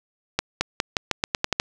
accelerating click train, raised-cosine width 0.2 ms, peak -3 dBFS, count 10, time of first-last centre 0.39-1.599 s, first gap 220 ms, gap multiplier 0.87, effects none

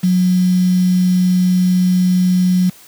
sine tone with quantisation, 182.1 Hz, F#3, 27 cents flat, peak -10 dBFS, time 0.03-2.7 s, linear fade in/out 10 ms, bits 5, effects white hiss -43 dBFS RMS until 2.87 s + high-pass 60 Hz 12 dB/octave

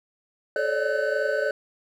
triangle tone cluster, 433.4 / 546 / 576 / 599 / 1513 Hz, A4 / C#5 / D5 / D5 / F#6, -26 / -26 / -34 / +34 / +38 cents, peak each -27 dBFS, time 0.56-1.51 s, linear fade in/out 2 ms, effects none

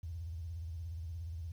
sine tone with vibrato, 82.9 Hz, E2, 10 cents sharp, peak -39 dBFS, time 0.03-1.52 s, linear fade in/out 5 ms, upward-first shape square, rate 17 Hz, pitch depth 120 cents each way, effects 11-bit

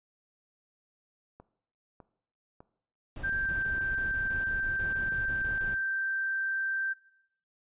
click train, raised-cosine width 1 ms, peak -35 dBFS, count 6, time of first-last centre 1.4-4.412 s, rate 1.66 Hz
brown noise bursts, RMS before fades -40 dBFS, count 16, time 3.16-5.745 s, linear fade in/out 2 ms, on 140 ms, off 23 ms
sine tone with pitch glide, 1576 to 1566 Hz, G6 to G6, +9 to -2 cents, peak -28 dBFS, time 3.23-6.94 s, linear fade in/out 20 ms, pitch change -11 cents, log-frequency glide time 3.39-3.54 s
effects noise-tail reverb RT60 0.7 s tail -17 dB re dry + resampled to 8000 Hz

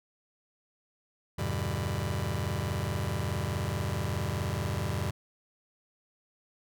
sawtooth chord, E minor seventh, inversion none, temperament just, 82.41 / 98.89 / 123.61 / 148.33 Hz, E2 / G2 / B2 / D3, 0 / +16 / +2 / +18 cents, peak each -31 / -29 / -31 / -33 dBFS, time 1.38-5.11 s, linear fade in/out 10 ms, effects none

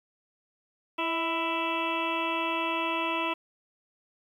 harmonic tone with a mistuned harmonic, 331.3 Hz, E4, 9 cents sharp, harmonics 1 / 2 / 3 / 4 / 6 / 7 / 8 / 9 / 10, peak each -34 / -36 / -31 / -37 / -42 / -42 / -33 / -42 / -41 dBFS, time 0.98-3.34 s, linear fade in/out 10 ms, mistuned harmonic 2, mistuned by -35 cents, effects 10-bit

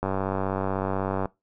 click train, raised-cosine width 1 ms, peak -13 dBFS, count 119, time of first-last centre 0.03-1.257 s, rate 96.2 Hz, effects noise-tail reverb RT60 0.2 s tail -21 dB re dry

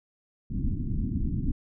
pink low-pass noise, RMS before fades -28 dBFS, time 0.5-1.52 s, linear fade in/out 10 ms, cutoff 290 Hz, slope 48 dB/octave, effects none

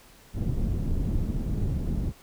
pink low-pass noise, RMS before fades -27 dBFS, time 0.33-2.13 s, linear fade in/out 50 ms, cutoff 200 Hz, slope 12 dB/octave, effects pink hiss -54 dBFS RMS until 2.22 s

